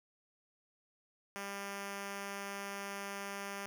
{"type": "tone", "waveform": "5% pulse", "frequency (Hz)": 199.1, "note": "G3", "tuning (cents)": 27, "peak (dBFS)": -29, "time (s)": [1.36, 3.66], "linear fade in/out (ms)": 0, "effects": []}